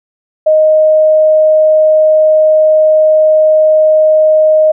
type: tone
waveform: sine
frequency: 622 Hz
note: D#5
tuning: 1 cent flat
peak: -4 dBFS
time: 0.46-4.72 s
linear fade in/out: 10 ms
effects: none